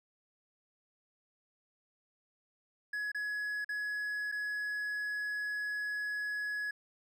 triangle tone with dropouts, 1684 Hz, G#6, 24 cents sharp, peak -32 dBFS, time 2.93-6.71 s, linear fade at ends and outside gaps 5 ms, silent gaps 3.118-3.146 / 3.646-3.69 / 4.317-4.322 s, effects none

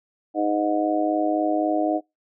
harmonic tone, 103.83 Hz, G#2, in tune, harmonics 3 / 4 / 5 / 6 / 7, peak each -23 / -34 / -32 / -25 / -25 dBFS, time 0.34-2.01 s, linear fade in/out 50 ms, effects noise-tail reverb RT60 0.2 s tail -26 dB re dry

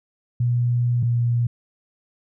sine tone pair in turn, 121.1 / 119.29 Hz, B2 / A#2, -34 / +40 cents, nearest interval unison, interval 26 cents, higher first, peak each -17 dBFS, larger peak neither, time 0.4-1.03 / 1.03-1.47 s, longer first, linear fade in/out 5 ms, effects none

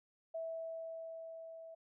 sine tone with level ramp, 654 Hz, E5, 14 cents flat, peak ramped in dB -38 to -49 dBFS, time 0.34-1.75 s, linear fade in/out 10 ms, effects none

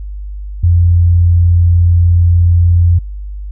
sine tone, 86.7 Hz, F2, 12 cents flat, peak -5 dBFS, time 0.63-2.99 s, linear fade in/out 10 ms, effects added 50 Hz sine -21 dBFS peak until 3.51 s

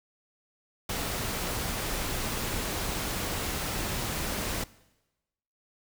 pink noise, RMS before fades -32 dBFS, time 0.89-4.64 s, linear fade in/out 5 ms, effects noise-tail reverb RT60 1.0 s tail -20 dB re dry

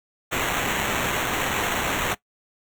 white noise with sample-and-hold, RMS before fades -25 dBFS, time 0.31-2.15 s, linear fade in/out 20 ms, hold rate 4900 Hz, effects noise-tail reverb RT60 0.1 s tail -19 dB re dry

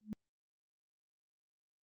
sine tone with exponential growth, 213.3 Hz, G#3, 46 cents sharp, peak -34 dBFS, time 0.01-0.13 s, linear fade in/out 0 ms, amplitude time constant 25 ms, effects Opus 32 kbps

